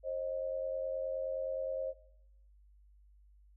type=tone pair together; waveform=sine; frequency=532.7 / 622.3 Hz; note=C5 / D#5; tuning=+31 / 0 cents; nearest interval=minor third; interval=269 cents; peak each=-35 / -39 dBFS; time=0.03-1.94 s; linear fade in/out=50 ms; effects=noise-tail reverb RT60 0.8 s tail -19 dB re dry + added 50 Hz sine -59 dBFS peak until 3.56 s